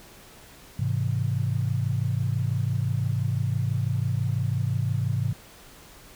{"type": "chord", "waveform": "sine", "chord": "Ab augmented", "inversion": "none", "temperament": "just", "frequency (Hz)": [103.83, 129.78, 162.23], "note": ["Ab2", "C3", "E3"], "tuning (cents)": [0, -14, -27], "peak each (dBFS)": [-26, -26, -32], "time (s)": [0.79, 5.33], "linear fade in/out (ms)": 5, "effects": ["pink hiss -49 dBFS RMS until 6.15 s"]}